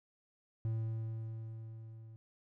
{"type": "tone with level ramp", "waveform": "triangle", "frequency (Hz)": 111.9, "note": "A2", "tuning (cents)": 30, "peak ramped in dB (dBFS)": [-30, -48], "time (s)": [0.65, 2.16], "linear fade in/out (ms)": 0, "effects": []}